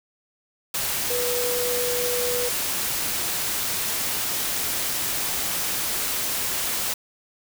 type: tone in noise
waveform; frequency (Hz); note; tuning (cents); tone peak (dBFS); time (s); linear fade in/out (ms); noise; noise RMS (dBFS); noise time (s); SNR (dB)
sine; 490; B4; -14; -25; 1.1-2.49; 5; white; -26; 0.74-6.94; -2
effects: none